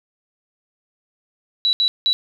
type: tone bursts at uneven times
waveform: sine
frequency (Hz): 3926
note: B7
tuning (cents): -11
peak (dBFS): -14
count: 3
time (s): 1.65-1.73 / 1.8-1.88 / 2.06-2.13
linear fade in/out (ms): 0
effects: 8-bit